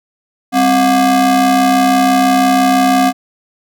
square ring-modulated tone, 230 Hz, A#3, 23 cents flat, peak -6 dBFS, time 0.52-3.13 s, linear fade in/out 50 ms, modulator 493 Hz, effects none

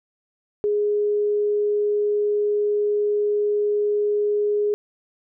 sine tone, 415.3 Hz, G#4, in tune, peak -18 dBFS, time 0.64-4.74 s, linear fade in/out 0 ms, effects none

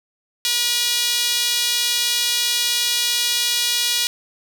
sawtooth tone with high-pass filter, 481.5 Hz, B4, 44 cents flat, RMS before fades -20 dBFS, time 0.45-4.07 s, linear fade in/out 0 ms, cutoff 3600 Hz, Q 1.7, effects none

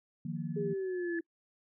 sine chord, Eb suspended second, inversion none, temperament just, 155.56 / 175.01 / 233.3 Hz, Eb3 / F3 / Bb3, 0 / +4 / +2 cents, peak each -38 / -38 / -40 dBFS, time 0.25-0.74 s, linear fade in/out 5 ms
sine tone with exponential growth, 1722 Hz, A6, 38 cents flat, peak -36 dBFS, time 0.36-1.19 s, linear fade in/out 2 ms, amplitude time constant 180 ms
sine linear sweep, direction down, 415.3 to 329.6 Hz, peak -32 dBFS, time 0.56-1.21 s, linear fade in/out 10 ms
effects noise-tail reverb RT60 0.1 s tail -26 dB re dry

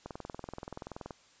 click train, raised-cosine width 1 ms, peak -26 dBFS, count 23, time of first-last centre 0.06-1.108 s, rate 21 Hz, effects white hiss -62 dBFS RMS until 1.4 s + resampled to 16000 Hz

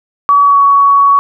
sine tone with pitch glide, 1138 to 1122.3 Hz, C#6 to C#6, +45 to +21 cents, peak -4 dBFS, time 0.29-1.19 s, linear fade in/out 0 ms, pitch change -24 cents, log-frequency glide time 0.43-0.58 s, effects none

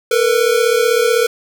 square tone pair together, 451 / 486.9 Hz, A4 / B4, +43 / -25 cents, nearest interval minor second, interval 132 cents, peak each -15 dBFS, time 0.11-1.27 s, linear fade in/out 5 ms, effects none

